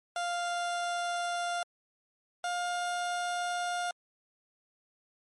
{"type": "tone pair in turn", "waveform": "30% pulse", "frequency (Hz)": [698.5, 707.4], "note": ["F5", "F5"], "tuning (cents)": [0, 22], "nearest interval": "unison", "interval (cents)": 22, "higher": "second", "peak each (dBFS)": -28, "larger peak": "neither", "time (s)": [[0.16, 1.63], [2.44, 3.91]], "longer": "neither", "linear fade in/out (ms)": 2, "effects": ["MP3 48 kbps"]}